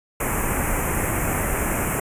pink band-stop noise, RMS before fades -23 dBFS, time 0.2-2 s, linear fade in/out 5 ms, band 2500 to 7100 Hz, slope 48 dB/octave, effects resampled to 32000 Hz

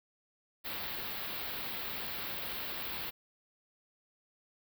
white band-stop noise, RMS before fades -39 dBFS, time 0.64-3.11 s, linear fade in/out 20 ms, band 4500 to 14000 Hz, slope 48 dB/octave, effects none

